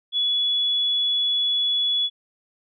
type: tone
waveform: sine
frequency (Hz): 3400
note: G#7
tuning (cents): +40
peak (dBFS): -19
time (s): 0.12-2.1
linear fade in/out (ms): 50
effects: none